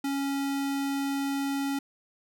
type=tone; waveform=square; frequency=277.2 Hz; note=C#4; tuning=in tune; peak=-28 dBFS; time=0.04-1.79 s; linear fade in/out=5 ms; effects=none